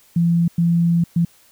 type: tone bursts at uneven times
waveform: sine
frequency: 169.8 Hz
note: F3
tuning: 48 cents flat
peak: -13 dBFS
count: 3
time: 0.16-0.48 / 0.58-1.04 / 1.16-1.25 s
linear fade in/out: 5 ms
effects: white hiss -53 dBFS RMS until 1.51 s